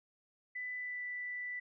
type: tone with pitch glide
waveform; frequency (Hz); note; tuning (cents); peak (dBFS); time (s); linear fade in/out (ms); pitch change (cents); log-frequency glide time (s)
sine; 1995 to 1977.8; B6 to B6; +17 to +2; -38; 0.55-1.6; 10; -15; 0.74-1.02
effects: none